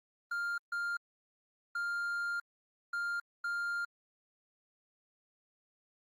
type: tone bursts at uneven times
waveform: triangle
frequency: 1400 Hz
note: F6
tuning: 4 cents sharp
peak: -31 dBFS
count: 5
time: 0.31-0.58 / 0.72-0.97 / 1.75-2.4 / 2.93-3.2 / 3.44-3.85 s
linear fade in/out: 5 ms
effects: Opus 24 kbps